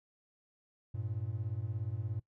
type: beating tone pair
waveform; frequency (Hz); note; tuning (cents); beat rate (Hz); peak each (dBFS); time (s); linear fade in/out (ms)
triangle; 98.7 / 115.7; G2 / A#2; +12 / -13; 17; -36 / -36; 0.94-2.2; 10
effects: noise-tail reverb RT60 0.1 s tail -19 dB re dry